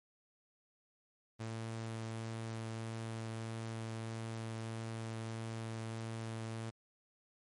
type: tone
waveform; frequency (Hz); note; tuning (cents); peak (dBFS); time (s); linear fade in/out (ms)
sawtooth; 112.7; A2; +42; -36; 1.39-6.71; 20
effects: MP3 48 kbps